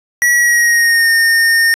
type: tone with pitch glide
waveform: square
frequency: 1930 to 1830.1 Hz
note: B6 to A#6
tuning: -40 to -32 cents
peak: -9 dBFS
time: 0.22-1.74 s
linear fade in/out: 0 ms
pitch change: -92 cents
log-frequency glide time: 0.33-1.1 s
effects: resampled to 32000 Hz